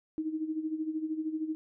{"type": "tone with tremolo", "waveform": "sine", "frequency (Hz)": 314, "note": "D#4", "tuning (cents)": 16, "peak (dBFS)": -28, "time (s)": [0.18, 1.55], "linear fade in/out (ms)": 0, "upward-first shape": "sine", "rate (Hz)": 13, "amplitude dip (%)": 70, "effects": []}